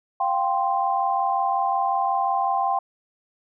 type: chord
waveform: sine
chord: F suspended second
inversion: none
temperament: equal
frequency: 698.5 / 784 / 1046.5 Hz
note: F5 / G5 / C6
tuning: 0 / 0 / 0 cents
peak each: -27 / -22 / -25 dBFS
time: 0.2-2.79 s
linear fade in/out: 5 ms
effects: none